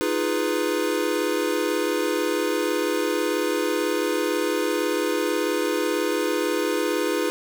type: chord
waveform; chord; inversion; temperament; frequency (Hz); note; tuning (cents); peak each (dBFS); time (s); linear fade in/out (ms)
square; F half-diminished seventh; third; equal; 311.1 / 349.2 / 415.3 / 493.9; Eb4 / F4 / Ab4 / Cb5; 0 / 0 / 0 / 0; -28; 0.01-7.3; 0
effects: none